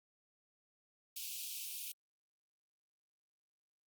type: high-pass noise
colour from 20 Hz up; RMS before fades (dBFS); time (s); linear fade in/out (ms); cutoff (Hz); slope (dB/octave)
white; -44; 1.16-1.92; 5; 2400; 96
effects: Opus 48 kbps